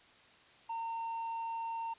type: tone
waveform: triangle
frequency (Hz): 914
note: A#5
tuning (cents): -34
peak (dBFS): -34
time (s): 0.69-1.94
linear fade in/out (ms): 10
effects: white hiss -61 dBFS RMS until 1.98 s + resampled to 8000 Hz